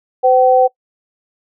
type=tone pair together; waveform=sine; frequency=511 / 765.6 Hz; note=C5 / G5; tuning=-41 / -41 cents; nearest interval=perfect fifth; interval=700 cents; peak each=-10 dBFS; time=0.23-0.68 s; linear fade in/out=20 ms; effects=noise-tail reverb RT60 0.1 s tail -23 dB re dry